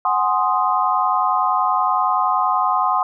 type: chord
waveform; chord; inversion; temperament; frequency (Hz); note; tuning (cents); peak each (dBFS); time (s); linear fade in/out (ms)
sine; Ab dominant seventh; third; equal; 740 / 830.6 / 1046.5 / 1244.5; Gb5 / Ab5 / C6 / Eb6; 0 / 0 / 0 / 0; -21 / -23 / -19 / -21; 0.05-3.03; 2
effects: none

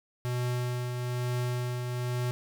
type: tone with tremolo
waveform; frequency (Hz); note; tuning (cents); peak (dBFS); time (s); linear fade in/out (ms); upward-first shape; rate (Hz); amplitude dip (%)
square; 123.47; B2; 0; -28; 0.25-2.31; 0; triangle; 1.1; 40
effects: none

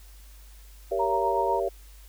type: chord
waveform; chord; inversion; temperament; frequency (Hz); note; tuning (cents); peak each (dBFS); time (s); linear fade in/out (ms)
sine; G diminished seventh; none; just; 392 / 470.4 / 564.5 / 677.4; G4 / Bb4 / Db5 / Fb5; 0 / +16 / +31 / +47; -29 / -31 / -30 / -30; 0.91-1.69; 10
type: tone with tremolo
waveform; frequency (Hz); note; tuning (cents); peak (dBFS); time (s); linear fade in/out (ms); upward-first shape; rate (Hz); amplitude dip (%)
sine; 932.3; A#5; 0; -23; 0.99-1.6; 10; triangle; 8; 50
effects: added 50 Hz sine -46 dBFS peak until 2.08 s + white hiss -56 dBFS RMS until 2.08 s

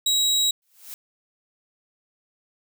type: tone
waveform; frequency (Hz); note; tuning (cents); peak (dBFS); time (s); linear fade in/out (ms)
30% pulse; 3845; B7; -47; -16; 0.06-0.51; 5
type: noise with exponential growth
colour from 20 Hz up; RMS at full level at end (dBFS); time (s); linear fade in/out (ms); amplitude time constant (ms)
blue; -34; 0.62-0.94; 1; 68
effects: none

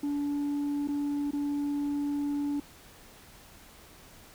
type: tone with dropouts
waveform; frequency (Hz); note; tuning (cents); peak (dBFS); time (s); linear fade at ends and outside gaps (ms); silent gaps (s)
sine; 288.1; D4; -33; -25; 0.03-2.6; 5; 0.875-0.885 / 1.309-1.332
effects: tanh soft clip ceiling -27 dBFS + pink hiss -53 dBFS RMS until 4.34 s

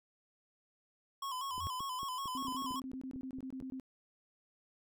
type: tone with vibrato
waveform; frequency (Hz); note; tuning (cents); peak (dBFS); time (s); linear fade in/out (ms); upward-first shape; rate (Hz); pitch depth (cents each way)
square; 1054; C6; +12; -38; 1.22-2.8; 5; square; 5.2; 71
type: tone with exponential growth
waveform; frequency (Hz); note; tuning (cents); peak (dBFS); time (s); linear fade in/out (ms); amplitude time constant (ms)
sine; 84.7; E2; +48; -34; 1.49-1.67; 0; 39
type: click train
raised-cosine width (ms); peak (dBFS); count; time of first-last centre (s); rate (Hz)
3; -36; 10; 1.58-3.612; 4.43
type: tone bursts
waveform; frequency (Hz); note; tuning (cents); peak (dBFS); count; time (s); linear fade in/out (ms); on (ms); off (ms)
sine; 261.6; C4; 0; -40; 15; 2.35-3.798; 0; 76; 22
effects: none

